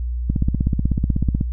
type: click train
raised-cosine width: 5 ms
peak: -6 dBFS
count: 19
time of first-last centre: 0.3-1.411 s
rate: 16.2 Hz
effects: added 60 Hz sine -21 dBFS peak until 1.52 s